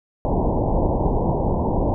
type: low-pass noise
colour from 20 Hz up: pink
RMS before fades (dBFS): -20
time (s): 0.25-1.94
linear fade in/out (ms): 0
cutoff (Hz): 970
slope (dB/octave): 96
effects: none